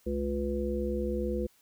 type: harmonic tone with a mistuned harmonic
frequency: 70.7 Hz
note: C#2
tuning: 35 cents sharp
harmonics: 1 / 3 / 5 / 7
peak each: -34 / -34 / -34 / -34 dBFS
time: 0.06-1.47 s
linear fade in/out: 10 ms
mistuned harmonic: 1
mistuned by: -130 cents
effects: white hiss -65 dBFS RMS until 1.61 s